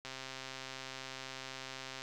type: click train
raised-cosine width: 0.2 ms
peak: -26 dBFS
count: 261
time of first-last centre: 0.05-2.02 s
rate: 132 Hz
effects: none